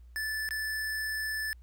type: tone with dropouts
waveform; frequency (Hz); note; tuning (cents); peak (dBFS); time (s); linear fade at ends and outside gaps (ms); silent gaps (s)
square; 1748; A6; -12; -32; 0.16-1.53; 0; 0.489-0.508
effects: added 60 Hz sine -49 dBFS peak until 1.62 s + pink hiss -75 dBFS RMS until 1.62 s